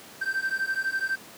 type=beating tone pair; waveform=triangle; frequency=1557 / 1569 Hz; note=G6 / G6; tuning=-12 / +1 cents; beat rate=12 Hz; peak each=-27 dBFS; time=0.21-1.16 s; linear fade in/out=10 ms; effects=pink hiss -46 dBFS RMS until 1.37 s + high-pass 200 Hz 12 dB/octave